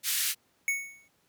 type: band-pass noise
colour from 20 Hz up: white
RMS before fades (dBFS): -29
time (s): 0.03-0.35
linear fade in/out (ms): 50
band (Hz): 1700 to 15000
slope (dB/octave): 24
type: tone with exponential decay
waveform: square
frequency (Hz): 2217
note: C#7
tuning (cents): 0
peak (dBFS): -24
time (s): 0.68-1.08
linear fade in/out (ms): 1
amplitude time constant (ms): 86
effects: pink hiss -69 dBFS RMS until 1.28 s + high-pass 100 Hz 12 dB/octave